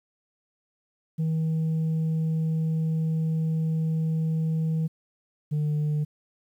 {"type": "tone pair in turn", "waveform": "sine", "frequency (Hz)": [159.9, 150.34], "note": ["D#3", "D3"], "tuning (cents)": [48, 41], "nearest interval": "minor second", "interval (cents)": 107, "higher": "first", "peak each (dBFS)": -20, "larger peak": "neither", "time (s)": [[1.18, 4.88], [5.51, 6.05]], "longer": "first", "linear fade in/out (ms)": 20, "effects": ["tanh soft clip ceiling -22 dBFS", "10-bit"]}